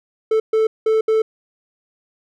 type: tone bursts at uneven times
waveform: triangle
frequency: 440 Hz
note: A4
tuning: in tune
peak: -11 dBFS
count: 4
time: 0.31-0.4 / 0.53-0.67 / 0.86-1.01 / 1.08-1.22 s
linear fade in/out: 5 ms
effects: none